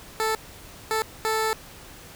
15% pulse tone bursts at uneven times, 440 Hz, A4, in tune, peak -16 dBFS, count 3, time 0.2-0.35 / 0.91-1.02 / 1.25-1.53 s, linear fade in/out 0 ms, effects pink hiss -45 dBFS RMS until 2.15 s

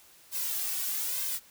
blue noise with flanger, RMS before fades -32 dBFS, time 0.31-1.4 s, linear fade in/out 50 ms, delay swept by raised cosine 1.9 to 2.69 ms, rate 1.1 Hz, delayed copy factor +0.95, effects white hiss -57 dBFS RMS until 1.5 s

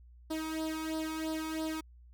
sawtooth tone with flanger, 316.6 Hz, D#4, 30 cents sharp, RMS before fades -36 dBFS, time 0.3-1.81 s, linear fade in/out 10 ms, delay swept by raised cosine 0.21 to 0.87 ms, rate 3 Hz, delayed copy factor +0.8, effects added 60 Hz sine -53 dBFS peak until 2.13 s

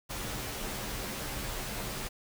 pink noise with comb filter, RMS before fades -37 dBFS, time 0.09-2.09 s, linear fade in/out 20 ms, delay 12 ms, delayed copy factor -0.65, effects none

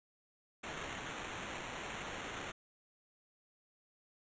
white noise with sample-and-hold, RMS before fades -44 dBFS, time 0.63-2.52 s, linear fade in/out 10 ms, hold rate 4900 Hz, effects resampled to 16000 Hz

